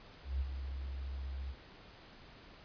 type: tone with ADSR envelope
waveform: sine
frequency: 67.1 Hz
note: C2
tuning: 44 cents sharp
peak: -30 dBFS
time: 0.23-1.55 s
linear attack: 180 ms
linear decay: 28 ms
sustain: -8 dB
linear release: 52 ms
effects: pink hiss -56 dBFS RMS until 2.64 s + resampled to 11025 Hz